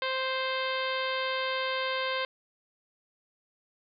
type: harmonic tone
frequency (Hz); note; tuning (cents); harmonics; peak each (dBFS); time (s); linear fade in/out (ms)
523.3; C5; 0; 1 / 2 / 3 / 4 / 5 / 6 / 7 / 8 / 9; -33 / -34 / -36 / -37 / -40 / -39 / -40 / -44 / -46; 0.02-2.25; 2
effects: none